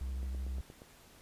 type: tone with vibrato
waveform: triangle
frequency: 65 Hz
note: C2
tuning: 11 cents flat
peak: -33 dBFS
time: 0.01-0.61 s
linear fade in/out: 0 ms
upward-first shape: square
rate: 13 Hz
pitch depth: 37 cents each way
type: click train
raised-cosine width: 2 ms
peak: -37 dBFS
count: 6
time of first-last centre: 0.23-0.819 s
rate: 8.49 Hz
effects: pink hiss -59 dBFS RMS until 1.21 s + resampled to 32000 Hz